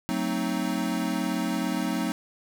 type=chord; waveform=square; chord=F# diminished seventh; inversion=none; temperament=equal with one note detuned; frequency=185 / 224.2 / 261.6 / 311.1 Hz; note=F#3 / A3 / C4 / Eb4; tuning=0 / +33 / 0 / 0 cents; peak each=-32 dBFS; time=0.09-2.12 s; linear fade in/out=0 ms; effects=none